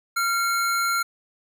square tone pair together, 1380 / 2191 Hz, F6 / C#7, -21 / -21 cents, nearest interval minor sixth, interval 800 cents, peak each -22 / -32 dBFS, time 0.16-1.03 s, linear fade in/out 10 ms, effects none

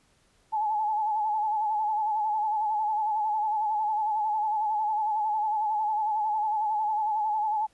sine tone with vibrato, 855 Hz, A5, 50 cents flat, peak -24 dBFS, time 0.52-7.67 s, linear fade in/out 20 ms, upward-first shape sine, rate 11 Hz, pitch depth 55 cents each way, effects pink hiss -65 dBFS RMS until 7.73 s + resampled to 24000 Hz

